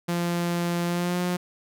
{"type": "tone with pitch glide", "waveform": "sawtooth", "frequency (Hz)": [172.8, 178.38], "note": ["F3", "F3"], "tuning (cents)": [-18, 37], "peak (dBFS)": -20, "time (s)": [0.08, 1.37], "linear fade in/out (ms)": 10, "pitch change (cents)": 55, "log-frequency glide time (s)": [0.86, 1.19], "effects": []}